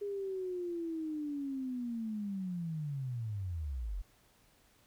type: linear sweep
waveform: sine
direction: down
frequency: 410.2 to 41.2 Hz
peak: -35 dBFS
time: 0.01-4.02 s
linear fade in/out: 10 ms
effects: pink hiss -67 dBFS RMS until 4.86 s